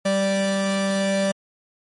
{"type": "tone pair together", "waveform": "45% pulse", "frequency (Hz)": [195.55, 586], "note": ["G3", "D5"], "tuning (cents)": [-4, -4], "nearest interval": "octave + perfect fifth", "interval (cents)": 1900, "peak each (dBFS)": -22, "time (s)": [0.05, 1.32], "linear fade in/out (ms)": 10, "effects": ["MP3 48 kbps"]}